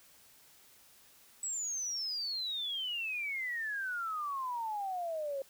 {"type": "exponential sweep", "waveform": "sine", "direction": "down", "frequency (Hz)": [7902, 534], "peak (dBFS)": -34, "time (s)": [1.43, 5.42], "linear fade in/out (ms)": 2, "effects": ["white hiss -61 dBFS RMS until 5.49 s"]}